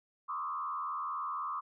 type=tone with frequency modulation; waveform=sine; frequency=1155 Hz; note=D6; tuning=29 cents flat; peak=-34 dBFS; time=0.28-1.61 s; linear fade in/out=20 ms; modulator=81.9 Hz; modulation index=1.4; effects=none